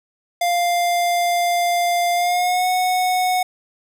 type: tone with pitch glide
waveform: square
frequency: 698.5 to 734.9 Hz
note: F5 to F#5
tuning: 0 to -12 cents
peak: -17 dBFS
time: 0.41-3.43 s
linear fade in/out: 5 ms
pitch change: +88 cents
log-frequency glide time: 2.13-2.68 s
effects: none